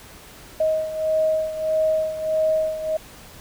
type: beating tone pair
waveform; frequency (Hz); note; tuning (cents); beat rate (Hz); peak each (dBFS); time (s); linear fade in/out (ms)
sine; 629 / 630.6; D#5 / D#5; +19 / +23; 1.6; -20 / -25; 0.6-2.97; 5
effects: pink hiss -44 dBFS RMS until 3.4 s